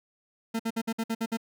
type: tone bursts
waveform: 40% pulse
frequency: 226.1 Hz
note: A3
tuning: 47 cents sharp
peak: -26 dBFS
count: 8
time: 0.54-1.372 s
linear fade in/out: 10 ms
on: 55 ms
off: 56 ms
effects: none